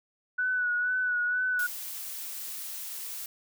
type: tone with vibrato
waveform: sine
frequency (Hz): 1480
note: F#6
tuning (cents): 0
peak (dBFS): -25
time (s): 0.38-1.67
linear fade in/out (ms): 10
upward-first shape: sine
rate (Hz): 2.1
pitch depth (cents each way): 34
type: noise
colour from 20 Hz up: blue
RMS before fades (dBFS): -38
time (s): 1.59-3.26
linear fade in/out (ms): 2
effects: none